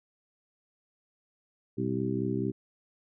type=harmonic tone with a mistuned harmonic; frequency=64.5 Hz; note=C2; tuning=24 cents flat; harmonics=2 / 3 / 4 / 5 / 6; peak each=-34 / -34 / -34 / -34 / -34 dBFS; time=1.77-2.52 s; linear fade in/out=20 ms; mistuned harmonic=2; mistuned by=-120 cents; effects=none